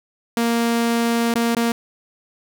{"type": "tone with dropouts", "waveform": "sawtooth", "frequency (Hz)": 233.1, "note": "A#3", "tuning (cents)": 0, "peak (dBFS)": -13, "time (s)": [0.37, 1.72], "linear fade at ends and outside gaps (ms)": 2, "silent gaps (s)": [[1.34, 1.355], [1.549, 1.567]], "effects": []}